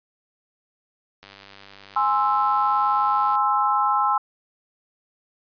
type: click train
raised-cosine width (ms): 0.2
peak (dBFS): -26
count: 211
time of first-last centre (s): 1.23-3.353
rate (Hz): 98.9
type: chord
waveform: sine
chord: Ab augmented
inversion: none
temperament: equal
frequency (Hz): 830.6 / 1046.5 / 1318.5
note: Ab5 / C6 / E6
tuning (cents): 0 / 0 / 0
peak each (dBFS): -22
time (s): 1.96-4.18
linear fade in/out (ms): 5
effects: resampled to 11025 Hz